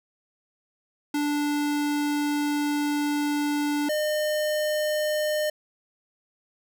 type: tone pair in turn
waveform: square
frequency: 292.9 / 607.5 Hz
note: D4 / D#5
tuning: -5 / -42 cents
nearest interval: octave + minor second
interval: 1263 cents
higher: second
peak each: -24 / -24 dBFS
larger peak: neither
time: 1.14-3.89 / 3.89-5.5 s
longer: first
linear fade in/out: 5 ms
effects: none